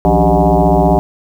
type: tone with frequency modulation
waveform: sine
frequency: 274.8 Hz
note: C#4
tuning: 15 cents flat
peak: -7 dBFS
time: 0.05-0.99 s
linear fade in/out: 0 ms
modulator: 113 Hz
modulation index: 5
effects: 7-bit